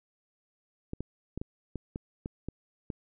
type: clicks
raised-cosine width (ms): 3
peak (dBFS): -22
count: 9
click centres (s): 0.934 / 1.006 / 1.376 / 1.415 / 1.757 / 1.959 / 2.259 / 2.486 / 2.902
effects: none